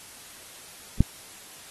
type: click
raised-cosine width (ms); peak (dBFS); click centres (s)
5; -4; 1.006
effects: white hiss -46 dBFS RMS until 1.7 s + AAC 32 kbps